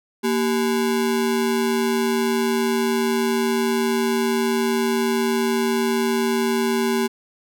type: ring-modulated tone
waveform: square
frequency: 311.1 Hz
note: D#4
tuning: in tune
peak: -16 dBFS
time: 0.23-7.08 s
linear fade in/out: 20 ms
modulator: 77.3 Hz
effects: none